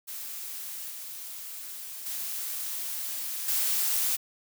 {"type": "noise with level steps", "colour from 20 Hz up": "blue", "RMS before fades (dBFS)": [-38, -40, -34, -27], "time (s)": [0.07, 4.17], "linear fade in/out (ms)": 20, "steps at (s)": [0.9, 2.06, 3.48], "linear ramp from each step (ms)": 5, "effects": []}